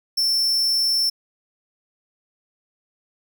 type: tone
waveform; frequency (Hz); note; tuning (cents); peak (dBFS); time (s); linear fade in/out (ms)
45% pulse; 5380; E8; +34; -18; 0.17-1.1; 10
effects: none